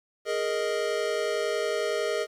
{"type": "chord", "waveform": "square", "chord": "Ab suspended second", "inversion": "none", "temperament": "equal", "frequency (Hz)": [415.3, 466.2, 622.3], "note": ["Ab4", "Bb4", "Eb5"], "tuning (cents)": [0, 0, 0], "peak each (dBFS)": -31, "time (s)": [0.25, 2.27], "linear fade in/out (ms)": 50, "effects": ["low-pass 8000 Hz 12 dB/octave", "10-bit"]}